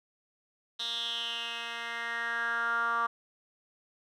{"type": "tone with band-pass filter sweep", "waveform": "10% pulse", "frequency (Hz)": 233.1, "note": "A#3", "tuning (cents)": 0, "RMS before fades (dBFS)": -33, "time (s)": [0.79, 3.07], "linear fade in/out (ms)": 10, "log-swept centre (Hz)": [3800, 1200], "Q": 6, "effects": []}